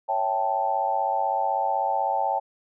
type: chord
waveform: sine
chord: A dominant seventh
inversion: first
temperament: equal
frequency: 554.4 / 659.3 / 784 / 880 Hz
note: C#5 / E5 / G5 / A5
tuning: 0 / 0 / 0 / 0 cents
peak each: -31 / -31 / -25 / -26 dBFS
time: 0.08-2.4 s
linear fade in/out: 20 ms
effects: none